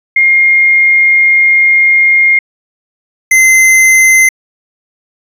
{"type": "tone pair in turn", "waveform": ["sine", "square"], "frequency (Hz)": [2128, 2067], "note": ["C7", "C7"], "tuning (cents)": [29, -22], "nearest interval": "minor second", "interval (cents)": 51, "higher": "first", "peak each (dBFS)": -4, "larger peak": "neither", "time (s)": [[0.16, 2.39], [3.31, 4.29]], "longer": "first", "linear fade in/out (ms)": 5, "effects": ["resampled to 32000 Hz"]}